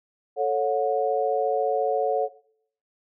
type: chord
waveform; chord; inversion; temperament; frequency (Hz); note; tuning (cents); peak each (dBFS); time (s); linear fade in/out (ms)
sine; F# minor; first; equal with one note detuned; 440 / 554.4 / 726; A4 / C#5 / F#5; 0 / 0 / -33; -25; 0.36-2.29; 50
effects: noise-tail reverb RT60 0.6 s tail -17 dB re dry